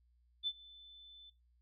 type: tone with ADSR envelope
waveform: sine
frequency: 3520 Hz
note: A7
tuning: in tune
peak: -31 dBFS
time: 0.43-1.3 s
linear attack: 42 ms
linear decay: 51 ms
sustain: -22 dB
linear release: 6 ms
effects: noise-tail reverb RT60 0.2 s tail -18 dB re dry + added 60 Hz sine -68 dBFS peak until 1.61 s